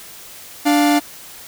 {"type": "tone pair together", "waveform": "45% pulse", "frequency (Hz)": [293.7, 700.3], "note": ["D4", "F5"], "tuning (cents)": [0, 5], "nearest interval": "octave + minor third", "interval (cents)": 1505, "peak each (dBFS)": [-13, -18], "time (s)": [0.65, 1], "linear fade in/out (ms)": 20, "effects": ["white hiss -38 dBFS RMS until 1.47 s"]}